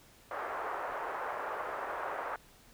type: band-pass noise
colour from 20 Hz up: white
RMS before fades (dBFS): -38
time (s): 0.31-2.36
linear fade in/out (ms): 2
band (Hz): 440 to 1400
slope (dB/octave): 24
effects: pink hiss -60 dBFS RMS until 2.73 s